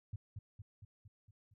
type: tone with echo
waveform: sine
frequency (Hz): 102.8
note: G#2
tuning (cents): -17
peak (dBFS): -38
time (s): 0.13-0.16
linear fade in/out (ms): 5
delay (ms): 230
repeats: 6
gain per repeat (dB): -4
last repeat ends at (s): 1.54
effects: none